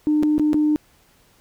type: tone with dropouts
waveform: sine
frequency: 302.3 Hz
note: D#4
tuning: 50 cents flat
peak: -14 dBFS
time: 0.07-0.76 s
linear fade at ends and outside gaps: 0 ms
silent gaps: 0.227-0.233 / 0.381-0.396 / 0.532-0.543 s
effects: tanh soft clip ceiling -10 dBFS + pink hiss -57 dBFS RMS until 1.4 s